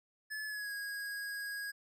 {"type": "tone with pitch glide", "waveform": "square", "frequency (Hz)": [1722, 1647.1], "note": ["A6", "G#6"], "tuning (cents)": [-38, -15], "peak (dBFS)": -39, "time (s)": [0.3, 1.72], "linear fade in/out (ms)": 20, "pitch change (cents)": -77, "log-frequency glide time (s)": [0.46, 0.72], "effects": []}